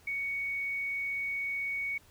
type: tone with quantisation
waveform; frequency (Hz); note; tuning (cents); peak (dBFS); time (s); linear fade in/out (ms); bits
sine; 2231; C#7; +11; -31; 0.07-1.98; 5; 10
effects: added 82 Hz sine -63 dBFS peak until 2.1 s + pink hiss -61 dBFS RMS until 2.1 s